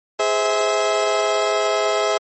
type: chord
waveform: 30% pulse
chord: Ab augmented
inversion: none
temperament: just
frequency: 415.3 / 519.1 / 648.9 Hz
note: Ab4 / C5 / E5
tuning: 0 / -14 / -27 cents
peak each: -19 / -22 / -17 dBFS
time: 0.19-2.18 s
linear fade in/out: 10 ms
effects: MP3 32 kbps